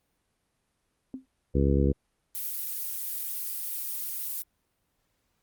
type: tone with exponential decay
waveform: sine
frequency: 261.6 Hz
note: C4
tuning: in tune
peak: -30 dBFS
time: 1.14-1.26 s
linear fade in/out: 1 ms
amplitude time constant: 26 ms
type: harmonic tone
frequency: 69.3 Hz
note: C#2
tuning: in tune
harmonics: 1 / 2 / 3 / 4 / 5 / 6 / 7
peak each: -24 / -27 / -29 / -30 / -31 / -32 / -32 dBFS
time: 1.54-1.93 s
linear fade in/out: 20 ms
type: noise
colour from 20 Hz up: violet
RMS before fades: -33 dBFS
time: 2.35-4.42 s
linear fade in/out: 0 ms
effects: pink hiss -75 dBFS RMS until 5.42 s + Opus 32 kbps